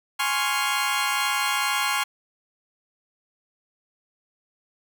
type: chord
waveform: 20% pulse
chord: Db major seventh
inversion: second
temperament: equal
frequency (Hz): 830.6 / 1046.5 / 1108.7 / 1396.9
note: Ab5 / C6 / Db6 / F6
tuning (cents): 0 / 0 / 0 / 0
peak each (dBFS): -23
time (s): 0.19-2.04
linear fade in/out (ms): 10
effects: none